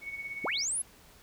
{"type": "tone with tremolo", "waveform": "sine", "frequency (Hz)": 2221, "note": "C#7", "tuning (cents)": 3, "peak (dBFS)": -34, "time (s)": [0.01, 0.66], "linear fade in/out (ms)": 50, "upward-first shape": "sine", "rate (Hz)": 17, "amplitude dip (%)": 60}
{"type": "linear sweep", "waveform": "sine", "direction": "up", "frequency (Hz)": [123.47, 11175], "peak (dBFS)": -29, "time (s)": [0.44, 0.82], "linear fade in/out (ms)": 5}
{"effects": ["pink hiss -57 dBFS RMS until 1.22 s"]}